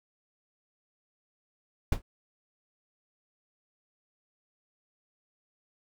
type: noise with exponential decay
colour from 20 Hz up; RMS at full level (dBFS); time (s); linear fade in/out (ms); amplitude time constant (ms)
brown; -19; 1.92-2.02; 5; 21
effects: none